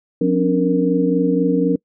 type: tone cluster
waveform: sine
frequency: 179.6 / 266.6 / 290.6 / 466.4 Hz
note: F3 / C4 / D4 / A#4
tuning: +49 / +33 / -18 / +1 cents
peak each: -19 dBFS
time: 0.21-1.76 s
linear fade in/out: 5 ms
effects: noise-tail reverb RT60 0.1 s tail -25 dB re dry